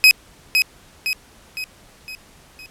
30% pulse tone with echo, 2531 Hz, D#7, 29 cents sharp, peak -4 dBFS, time 0.04-0.11 s, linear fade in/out 0 ms, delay 510 ms, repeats 5, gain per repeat -6 dB, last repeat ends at 2.66 s, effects pink hiss -49 dBFS RMS until 2.7 s + low-pass 12000 Hz 12 dB/octave

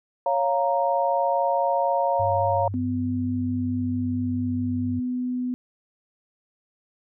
sine chord, Bb minor, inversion first, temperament equal, 554.4 / 698.5 / 932.3 Hz, Db5 / F5 / Bb5, 0 / 0 / 0 cents, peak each -24 dBFS, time 0.26-2.68 s, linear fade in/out 2 ms
sine tone with vibrato, 97.6 Hz, G2, 7 cents flat, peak -28 dBFS, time 2.19-5 s, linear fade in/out 10 ms, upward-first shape square, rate 4.6 Hz, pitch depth 18 cents each way
sine tone with pitch glide, 251.8 to 249.8 Hz, B3 to B3, +34 to +20 cents, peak -24 dBFS, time 2.74-5.54 s, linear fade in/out 0 ms, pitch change -14 cents, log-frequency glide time 2.99-4.51 s
effects none

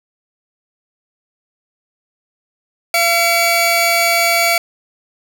sawtooth tone pair together, 683 / 2275 Hz, F5 / C#7, -39 / +44 cents, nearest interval octave + major sixth, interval 2083 cents, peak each -11 dBFS, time 2.94-4.58 s, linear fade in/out 2 ms, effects 7-bit

